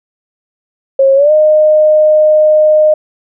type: tone with pitch glide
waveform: sine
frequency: 541 to 614.3 Hz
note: C#5 to D#5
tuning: -42 to -22 cents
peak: -4 dBFS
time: 0.99-2.94 s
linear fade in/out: 5 ms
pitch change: +220 cents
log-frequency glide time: 1.15-1.32 s
effects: none